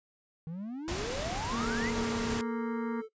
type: exponential sweep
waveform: triangle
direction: up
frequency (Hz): 155.56 to 2093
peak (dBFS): -34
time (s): 0.47-1.9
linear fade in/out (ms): 0
type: noise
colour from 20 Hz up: pink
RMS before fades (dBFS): -36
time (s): 0.88-2.41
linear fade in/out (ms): 0
type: harmonic tone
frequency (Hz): 233.1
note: A#3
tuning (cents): 0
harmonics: 1 / 2 / 4 / 5 / 6 / 7 / 8 / 9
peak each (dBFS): -32 / -43 / -43 / -46 / -48 / -53 / -55 / -54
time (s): 1.52-3.02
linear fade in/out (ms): 20
type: tone with pitch glide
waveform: triangle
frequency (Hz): 431.9 to 440.7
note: A4 to A4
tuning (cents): -32 to +3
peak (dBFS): -35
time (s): 1.6-3.09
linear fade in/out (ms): 50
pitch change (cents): +35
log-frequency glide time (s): 2.08-2.78
effects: noise-tail reverb RT60 0.1 s tail -19 dB re dry + resampled to 16000 Hz